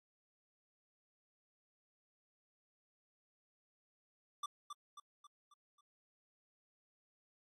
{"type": "tone with echo", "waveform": "square", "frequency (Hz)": 1174.7, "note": "D6", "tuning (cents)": 0, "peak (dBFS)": -39, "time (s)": [4.43, 4.46], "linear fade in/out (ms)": 5, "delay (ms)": 270, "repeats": 5, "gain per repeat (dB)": -6, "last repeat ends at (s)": 5.81, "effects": ["low-pass 9000 Hz 12 dB/octave", "AAC 48 kbps"]}